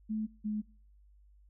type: tone pair in turn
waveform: sine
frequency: 216.6 / 212.1 Hz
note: A3 / G#3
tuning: -27 / +37 cents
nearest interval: unison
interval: 36 cents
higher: first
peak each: -31 / -31 dBFS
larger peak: neither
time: 0.09-0.27 / 0.44-0.62 s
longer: neither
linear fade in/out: 20 ms
effects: noise-tail reverb RT60 0.5 s tail -25 dB re dry + added 50 Hz sine -58 dBFS peak until 1.49 s